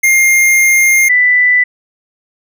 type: tone pair in turn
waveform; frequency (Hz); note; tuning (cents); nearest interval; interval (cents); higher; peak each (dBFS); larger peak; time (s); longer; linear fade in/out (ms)
square / sine; 2119 / 1985.7; C7 / B6; +21 / +9; minor second; 112; first; -7 / -6; second; 0.03-1.09 / 1.09-1.64; first; 10
effects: none